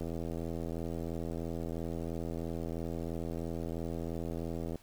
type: click train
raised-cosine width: 2 ms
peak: -25 dBFS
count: 395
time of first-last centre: 0.01-4.757 s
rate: 83 Hz
effects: pink hiss -61 dBFS RMS until 4.82 s